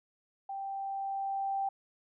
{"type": "tone with level ramp", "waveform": "sine", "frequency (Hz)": 784, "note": "G5", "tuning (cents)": 0, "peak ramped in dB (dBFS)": [-36, -29], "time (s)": [0.49, 1.69], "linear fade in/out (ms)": 5, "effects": []}